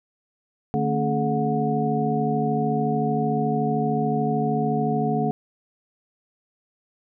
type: tone cluster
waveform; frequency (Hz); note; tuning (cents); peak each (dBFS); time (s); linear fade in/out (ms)
sine; 150.6 / 222.5 / 276 / 428.6 / 728; D3 / A3 / C#4 / A4 / F#5; +44 / +20 / -7 / -45 / -28; -26 / -25 / -30 / -27 / -26; 0.74-5.31; 0
effects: none